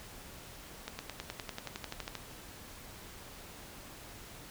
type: accelerating click train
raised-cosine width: 0.2 ms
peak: -21 dBFS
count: 15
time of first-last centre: 0.88-2.153 s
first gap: 110 ms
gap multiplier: 0.97
effects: pink hiss -50 dBFS RMS until 4.5 s